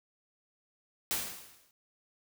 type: noise with exponential decay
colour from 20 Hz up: white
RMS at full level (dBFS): -30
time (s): 1.11-1.71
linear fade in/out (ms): 0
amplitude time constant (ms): 130
effects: none